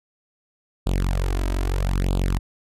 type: tone with flanger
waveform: sawtooth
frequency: 46.07 Hz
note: F#1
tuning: 7 cents flat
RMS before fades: -22 dBFS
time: 0.86-2.39 s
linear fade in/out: 10 ms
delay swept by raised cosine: 0.25 to 3.15 ms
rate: 0.78 Hz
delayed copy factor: +1
effects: resampled to 32000 Hz